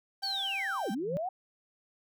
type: tone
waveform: 35% pulse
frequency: 784 Hz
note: G5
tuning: in tune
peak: -37 dBFS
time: 0.22-0.95 s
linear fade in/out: 10 ms
type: linear two-way sweep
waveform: sine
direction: down then up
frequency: 4629 to 183.7 to 775 Hz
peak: -31 dBFS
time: 0.23-1.29 s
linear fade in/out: 5 ms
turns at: 0.91 s
type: tone with exponential growth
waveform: sine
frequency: 167.3 Hz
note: E3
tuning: 26 cents sharp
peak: -30 dBFS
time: 0.9-1.17 s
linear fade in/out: 0 ms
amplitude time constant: 57 ms
effects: none